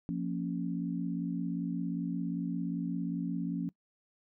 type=chord; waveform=sine; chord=Bb minor; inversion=second; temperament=equal with one note detuned; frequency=174.61 / 232 / 277.2 Hz; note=F3 / Bb3 / Db4; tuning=0 / -8 / 0 cents; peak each=-34 / -38 / -36 dBFS; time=0.09-3.69 s; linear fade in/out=0 ms; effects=noise-tail reverb RT60 0.1 s tail -23 dB re dry